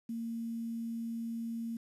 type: tone with quantisation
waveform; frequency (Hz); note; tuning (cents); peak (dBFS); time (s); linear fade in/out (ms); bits
sine; 230; A#3; -23; -35; 0.09-1.77; 5; 10
effects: resampled to 32000 Hz